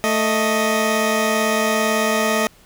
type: tone pair together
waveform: 15% pulse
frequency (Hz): 220.9 / 624.8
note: A3 / D#5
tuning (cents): +7 / +7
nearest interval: octave + tritone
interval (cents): 1800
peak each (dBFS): -13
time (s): 0.04-2.47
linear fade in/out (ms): 0
effects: pink hiss -51 dBFS RMS until 2.65 s